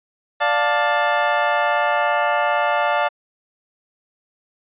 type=chord; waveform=25% pulse; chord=D minor; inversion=none; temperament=just; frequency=587.3 / 704.8 / 881 Hz; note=D5 / F5 / A5; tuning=0 / +16 / +2 cents; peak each=-17 dBFS; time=0.4-3.09 s; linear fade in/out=20 ms; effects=resampled to 8000 Hz